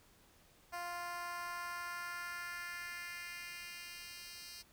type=tone with high-pass filter sweep; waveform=10% pulse; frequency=349.2 Hz; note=F4; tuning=in tune; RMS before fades=-45 dBFS; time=0.72-4.63 s; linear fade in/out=20 ms; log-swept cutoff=710 to 3900 Hz; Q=1.9; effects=pink hiss -66 dBFS RMS until 4.72 s